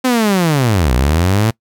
sawtooth linear two-way sweep, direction down then up, 261.6 to 58.8 to 115 Hz, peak -7 dBFS, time 0.04-1.51 s, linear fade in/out 10 ms, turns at 0.93 s, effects noise-tail reverb RT60 0.1 s tail -23 dB re dry

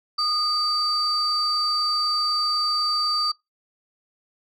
sine tone pair together, 1228 / 4636 Hz, D#6 / D8, -23 / -23 cents, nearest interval octave + major seventh, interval 2300 cents, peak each -24 / -21 dBFS, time 0.18-3.32 s, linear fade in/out 10 ms, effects noise-tail reverb RT60 0.2 s tail -23 dB re dry + tanh soft clip ceiling -14 dBFS

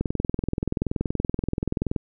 click train, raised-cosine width 3 ms, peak -11 dBFS, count 42, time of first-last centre 0.01-1.962 s, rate 21 Hz, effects none

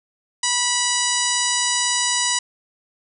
harmonic tone, 978 Hz, B5, 17 cents flat, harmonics 1 / 2 / 3 / 4 / 5 / 6 / 7 / 8 / 9, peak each -27 / -27 / -27 / -27 / -27 / -27 / -27 / -27 / -27 dBFS, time 0.43-2.39 s, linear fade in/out 5 ms, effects none

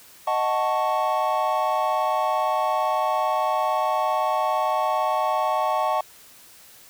triangle chord, D# half-diminished seventh, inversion none, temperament equal, 622.3 / 740 / 880 / 1108.7 Hz, D#5 / F#5 / A5 / C#6, 0 / 0 / 0 / 0 cents, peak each -24 dBFS, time 0.27-6.01 s, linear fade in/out 5 ms, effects white hiss -49 dBFS RMS until 6.89 s

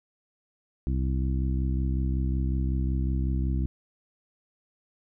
harmonic tone, 65.41 Hz, C2, in tune, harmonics 1 / 2 / 3 / 4 / 5, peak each -25 / -31 / -35 / -37 / -39 dBFS, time 0.87-3.66 s, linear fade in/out 0 ms, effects none

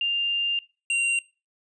sine / square tone pair in turn, 2797 / 2765 Hz, F7 / F7, +2 / -18 cents, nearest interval unison, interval 20 cents, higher first, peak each -22 dBFS, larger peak neither, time 0.01-0.59 / 0.9-1.19 s, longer first, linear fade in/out 2 ms, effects noise-tail reverb RT60 0.3 s tail -21 dB re dry + resampled to 22050 Hz

